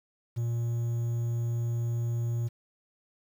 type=tone with quantisation; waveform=triangle; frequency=117.6 Hz; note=A#2; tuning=16 cents sharp; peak=-25 dBFS; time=0.36-2.49 s; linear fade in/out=20 ms; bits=9; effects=none